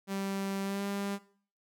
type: tone with pitch glide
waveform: sawtooth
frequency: 195.6 to 199.71 Hz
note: G3 to G3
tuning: -4 to +32 cents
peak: -29 dBFS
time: 0.07-1.19 s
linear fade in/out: 50 ms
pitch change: +36 cents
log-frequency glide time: 0.63-0.83 s
effects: noise-tail reverb RT60 0.5 s tail -17 dB re dry